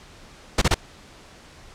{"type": "noise bursts", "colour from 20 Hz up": "pink", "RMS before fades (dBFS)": -17, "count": 3, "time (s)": [0.58, 0.744], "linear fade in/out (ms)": 5, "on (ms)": 36, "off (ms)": 28, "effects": ["pink hiss -47 dBFS RMS until 1.74 s", "low-pass 7000 Hz 12 dB/octave"]}